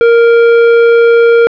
triangle tone with tanh clipping, 466.2 Hz, A#4, in tune, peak -5 dBFS, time 0.01-1.47 s, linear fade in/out 0 ms, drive 17 dB, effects low-pass 3000 Hz 12 dB/octave

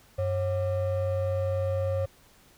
triangle ring-modulated tone, 318.9 Hz, D#4, 43 cents sharp, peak -20 dBFS, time 0.18-2.06 s, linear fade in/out 10 ms, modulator 224 Hz, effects pink hiss -58 dBFS RMS until 2.57 s

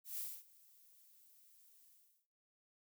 violet noise with ADSR envelope, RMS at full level -42 dBFS, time 0.04-2.27 s, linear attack 140 ms, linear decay 250 ms, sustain -24 dB, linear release 380 ms, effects noise-tail reverb RT60 0.8 s tail -25 dB re dry

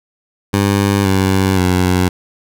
15% pulse tone with pitch steps, 100 / 95.54 / 91.28 Hz, G2 / G2 / F#2, +35 / -44 / -23 cents, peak -5 dBFS, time 0.53-2.09 s, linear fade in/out 10 ms, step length 520 ms, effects none

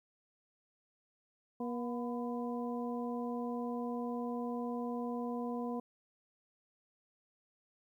harmonic tone with a mistuned harmonic, 240 Hz, B3, 49 cents flat, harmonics 1 / 2 / 3 / 4, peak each -37 / -41 / -45 / -46 dBFS, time 1.6-5.8 s, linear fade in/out 5 ms, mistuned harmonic 4, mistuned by +74 cents, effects 12-bit

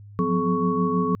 sine tone cluster, 176.4 / 182.7 / 254.8 / 427.7 / 1114 Hz, F3 / F#3 / C4 / A4 / C#6, +18 / -22 / -46 / -49 / +8 cents, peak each -26 dBFS, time 0.19-1.15 s, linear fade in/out 0 ms, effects added 102 Hz sine -41 dBFS peak until 1.2 s

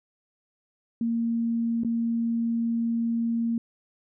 sine tone with dropouts, 231.3 Hz, A#3, 13 cents flat, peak -23 dBFS, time 1.01-3.58 s, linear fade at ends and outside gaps 2 ms, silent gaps 1.835-1.847 s, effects none

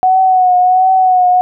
sine tone with vibrato, 740 Hz, F#5, in tune, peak -6 dBFS, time 0.03-1.41 s, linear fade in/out 0 ms, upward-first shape triangle, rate 1.4 Hz, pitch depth 45 cents each way, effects none

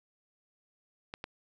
clicks, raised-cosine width 0.3 ms, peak -23 / -22 dBFS, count 2, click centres 1.139 / 1.241 s, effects none

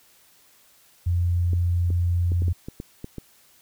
sine tone, 87.31 Hz, F2, in tune, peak -19 dBFS, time 1.06-2.53 s, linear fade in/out 10 ms
clicks, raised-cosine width 3 ms, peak -20 dBFS, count 9, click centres 1.533 / 1.904 / 2.319 / 2.421 / 2.482 / 2.685 / 2.801 / 3.044 / 3.183 s
effects white hiss -57 dBFS RMS until 3.61 s

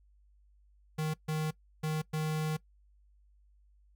square tone bursts at uneven times, 155.56 Hz, D#3, in tune, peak -31 dBFS, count 4, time 0.98-1.14 / 1.28-1.51 / 1.83-2.02 / 2.13-2.57 s, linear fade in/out 10 ms, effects noise-tail reverb RT60 0.1 s tail -20 dB re dry + added 50 Hz sine -61 dBFS peak until 3.95 s

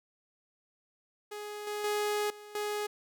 sawtooth tone with level steps, 417.3 Hz, G#4, 8 cents sharp, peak -35 / -30 / -25 / -43 / -28 dBFS, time 1.31-2.87 s, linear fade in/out 10 ms, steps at 1.67 / 1.84 / 2.3 / 2.55 s, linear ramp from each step 2 ms, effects none

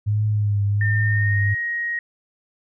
sine tone with vibrato, 103.83 Hz, G#2, in tune, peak -17 dBFS, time 0.06-1.55 s, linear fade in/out 20 ms, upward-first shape triangle, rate 1.3 Hz, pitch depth 53 cents each way
sine tone with pitch glide, 1809 to 1882.6 Hz, A6 to A#6, +48 to +17 cents, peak -22 dBFS, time 0.81-1.99 s, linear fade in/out 2 ms, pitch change +69 cents, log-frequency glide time 0.98-1.53 s
effects none

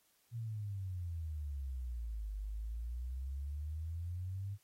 sine exponential two-way sweep, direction down then up, 119.3 to 49.56 to 102 Hz, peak -38 dBFS, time 0.31-4.58 s, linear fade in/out 50 ms, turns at 2.36 s, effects white hiss -73 dBFS RMS until 4.63 s + AAC 48 kbps

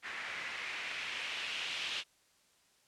blue noise with low-pass filter sweep, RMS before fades -40 dBFS, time 0.02-2.04 s, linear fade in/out 50 ms, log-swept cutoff 1900 to 3100 Hz, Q 2.5, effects white hiss -69 dBFS RMS until 2.87 s + low-pass 9000 Hz 12 dB/octave

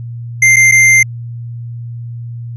square tone with dropouts, 2093 Hz, C7, in tune, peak -5 dBFS, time 0.42-1.03 s, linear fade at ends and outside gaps 5 ms, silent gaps 0.561-0.566 / 0.714-0.72 s, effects added 118 Hz sine -22 dBFS peak until 2.56 s + resampled to 22050 Hz

